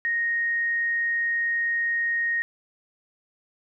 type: tone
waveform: sine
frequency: 1864.7 Hz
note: A#6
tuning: in tune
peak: -22 dBFS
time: 0.05-2.42 s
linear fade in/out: 0 ms
effects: none